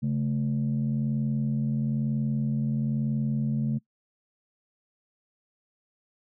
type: tone pair together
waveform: sine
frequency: 137.96 / 219 Hz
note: C#3 / A3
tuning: -8 / -8 cents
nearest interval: minor sixth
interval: 800 cents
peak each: -25 / -26 dBFS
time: 0.02-3.79 s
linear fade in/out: 20 ms
effects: noise-tail reverb RT60 0.1 s tail -22 dB re dry + tanh soft clip ceiling -19 dBFS